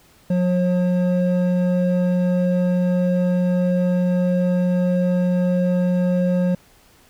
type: tone pair together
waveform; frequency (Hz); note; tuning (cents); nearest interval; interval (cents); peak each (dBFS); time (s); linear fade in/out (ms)
triangle; 180 / 538.4; F#3 / C5; -47 / +49; octave + perfect fifth; 1896; -14 / -20; 0.3-6.55; 5
effects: tanh soft clip ceiling -9 dBFS + pink hiss -53 dBFS RMS until 7.09 s